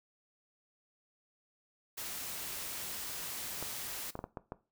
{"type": "noise", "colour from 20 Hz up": "white", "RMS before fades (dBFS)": -41, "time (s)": [1.97, 4.11], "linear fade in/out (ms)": 10}
{"type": "clicks", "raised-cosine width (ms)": 1, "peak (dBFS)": -25, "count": 6, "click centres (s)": [3.626, 4.154, 4.191, 4.241, 4.372, 4.521]}
{"effects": ["noise-tail reverb RT60 0.3 s tail -17 dB re dry"]}